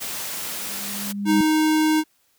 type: high-pass noise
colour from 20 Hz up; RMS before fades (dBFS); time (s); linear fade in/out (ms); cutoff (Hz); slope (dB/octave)
white; -30; 0-1.13; 20; 110; 12
type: tone with exponential growth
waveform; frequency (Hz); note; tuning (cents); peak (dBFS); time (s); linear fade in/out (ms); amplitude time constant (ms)
sine; 202; G#3; -48; -17; 0.35-1.41; 2; 230
type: tone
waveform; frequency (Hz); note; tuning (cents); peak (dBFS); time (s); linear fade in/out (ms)
square; 311.1; D#4; 0; -17; 1.25-2.04; 50
effects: white hiss -64 dBFS RMS until 2.38 s